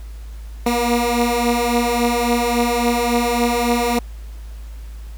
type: beating tone pair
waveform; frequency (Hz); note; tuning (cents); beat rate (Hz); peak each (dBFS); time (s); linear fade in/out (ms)
15% pulse; 236.2 / 239.8; A#3 / A#3; +23 / +49; 3.6; -15 / -11; 0.66-3.99; 5
effects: added 54 Hz sine -30 dBFS peak until 5.17 s + pink hiss -49 dBFS RMS until 5.17 s